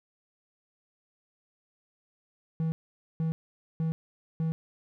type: tone bursts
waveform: triangle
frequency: 161.4 Hz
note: E3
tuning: 36 cents flat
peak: -24 dBFS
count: 4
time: 2.6-4.52 s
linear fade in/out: 0 ms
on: 120 ms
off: 480 ms
effects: none